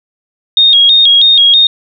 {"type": "tone with vibrato", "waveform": "sine", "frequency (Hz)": 3485, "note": "A7", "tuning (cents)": -17, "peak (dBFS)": -3, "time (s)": [0.57, 1.67], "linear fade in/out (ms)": 2, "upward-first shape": "square", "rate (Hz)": 3.1, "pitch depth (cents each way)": 100, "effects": []}